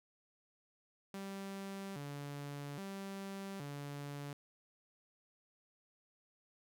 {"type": "tone with vibrato", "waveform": "sawtooth", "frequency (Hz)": 167.4, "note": "E3", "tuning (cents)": 27, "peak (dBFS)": -39, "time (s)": [1.14, 4.33], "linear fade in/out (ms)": 2, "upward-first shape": "square", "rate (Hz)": 0.61, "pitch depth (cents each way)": 270, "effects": []}